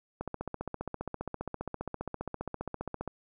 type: click train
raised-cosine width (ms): 1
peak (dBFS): -21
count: 44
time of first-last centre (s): 0.21-3.077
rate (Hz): 15
effects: none